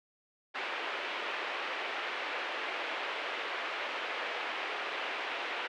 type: band-pass noise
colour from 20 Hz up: white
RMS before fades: -37 dBFS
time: 0.54-5.68 s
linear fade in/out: 20 ms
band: 370 to 2800 Hz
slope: 24 dB/octave
effects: none